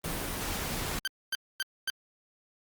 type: noise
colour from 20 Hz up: pink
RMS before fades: -34 dBFS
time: 0.04-0.99 s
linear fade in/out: 2 ms
type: tone bursts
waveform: 20% pulse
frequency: 1556 Hz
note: G6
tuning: 13 cents flat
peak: -24 dBFS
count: 4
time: 1.05-1.9 s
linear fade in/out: 0 ms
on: 25 ms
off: 250 ms
effects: Opus 32 kbps